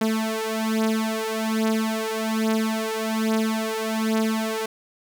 sawtooth beating tone pair, 220 / 221.2 Hz, A3 / A3, 0 / +9 cents, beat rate 1.2 Hz, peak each -21 dBFS, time 0.01-4.66 s, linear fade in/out 5 ms, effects none

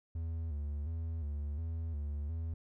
triangle tone with vibrato, 77.3 Hz, D#2, 11 cents flat, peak -33 dBFS, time 0.15-2.54 s, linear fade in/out 5 ms, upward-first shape square, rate 1.4 Hz, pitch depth 100 cents each way, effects none

